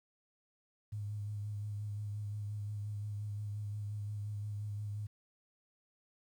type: tone with vibrato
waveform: sine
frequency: 103.83 Hz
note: G#2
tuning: in tune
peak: -37 dBFS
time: 0.92-5.07 s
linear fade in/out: 10 ms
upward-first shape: sine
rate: 5.7 Hz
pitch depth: 27 cents each way
effects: 11-bit